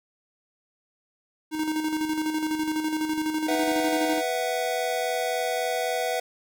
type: tone with tremolo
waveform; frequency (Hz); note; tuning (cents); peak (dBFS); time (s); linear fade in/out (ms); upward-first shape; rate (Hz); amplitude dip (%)
square; 311.1; D#4; 0; -24; 1.51-4.22; 50; square; 12; 45
type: chord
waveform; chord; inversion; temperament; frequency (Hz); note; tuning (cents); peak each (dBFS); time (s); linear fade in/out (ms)
square; B suspended fourth; none; equal with one note detuned; 493.9 / 659.3 / 743; B4 / E5 / F#5; 0 / 0 / +7; -30; 3.48-6.2; 5
effects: none